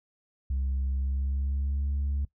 sine tone with pitch glide, 66.7 to 70.3 Hz, C2 to C#2, +34 to +25 cents, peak -24 dBFS, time 0.5-2.25 s, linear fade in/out 5 ms, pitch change +91 cents, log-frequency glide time 0.93-1.89 s, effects noise-tail reverb RT60 0.1 s tail -20 dB re dry + tanh soft clip ceiling -24 dBFS

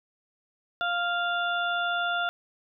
harmonic tone, 698.5 Hz, F5, in tune, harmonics 1 / 2 / 4 / 5, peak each -30 / -27 / -39 / -35 dBFS, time 0.81-2.29 s, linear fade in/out 0 ms, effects none

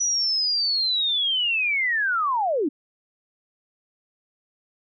sine linear sweep, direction down, 5920 to 258.8 Hz, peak -20 dBFS, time 0-2.69 s, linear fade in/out 10 ms, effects none

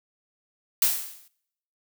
blue noise with exponential decay, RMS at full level -18 dBFS, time 0.82-1.28 s, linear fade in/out 2 ms, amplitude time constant 100 ms, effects noise-tail reverb RT60 0.8 s tail -25 dB re dry

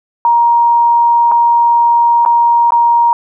sine tone with dropouts, 941 Hz, A#5, 16 cents sharp, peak -6 dBFS, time 0.25-3.13 s, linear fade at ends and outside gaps 1 ms, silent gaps 1.315-1.319 / 2.251-2.261 / 2.706-2.721 s, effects none

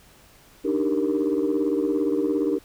sine chord, Eb major seventh, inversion third, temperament equal, 293.7 / 311.1 / 392 / 466.2 Hz, D4 / Eb4 / G4 / Bb4, 0 / 0 / 0 / 0 cents, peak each -24 / -25 / -25 / -26 dBFS, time 0.64-2.59 s, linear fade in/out 20 ms, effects tanh soft clip ceiling -14 dBFS + pink hiss -53 dBFS RMS until 2.64 s

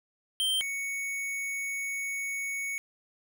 square tone pair in turn, 3136 / 2223 Hz, G7 / C#7, 0 / +4 cents, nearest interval tritone, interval 596 cents, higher first, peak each -26 / -32 dBFS, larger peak first, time 0.4-0.61 / 0.61-2.78 s, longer second, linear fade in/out 0 ms, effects none

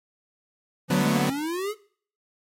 square exponential sweep, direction up, 167.9 to 440 Hz, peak -27 dBFS, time 0.88-1.75 s, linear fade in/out 50 ms
sawtooth chord, B minor seventh, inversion first, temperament equal, 146.83 / 185 / 220 / 246.9 Hz, D3 / F#3 / A3 / B3, 0 / 0 / 0 / 0 cents, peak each -22 / -22 / -27 / -21 dBFS, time 0.9-1.3 s, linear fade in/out 5 ms
effects noise-tail reverb RT60 0.5 s tail -20 dB re dry + MP3 64 kbps

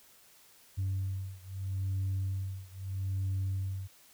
sine beating tone pair, 95.6 / 96.38 Hz, G2 / G2, -43 / -29 cents, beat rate 0.78 Hz, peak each -33 / -34 dBFS, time 0.77-3.88 s, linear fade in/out 20 ms, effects tanh soft clip ceiling -27 dBFS + white hiss -60 dBFS RMS until 4.13 s

